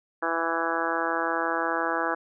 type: harmonic tone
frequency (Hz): 165.7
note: E3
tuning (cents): +9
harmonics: 2 / 3 / 4 / 5 / 6 / 7 / 8 / 9 / 10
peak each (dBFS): -33 / -33 / -33 / -33 / -33 / -33 / -33 / -33 / -33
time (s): 0.22-2.15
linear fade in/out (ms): 10
effects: none